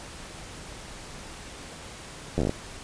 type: slowing click train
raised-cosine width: 2 ms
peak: -12 dBFS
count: 8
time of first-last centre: 2.38-2.494 s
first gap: 11 ms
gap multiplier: 1.13
effects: pink hiss -42 dBFS RMS until 2.83 s + resampled to 22050 Hz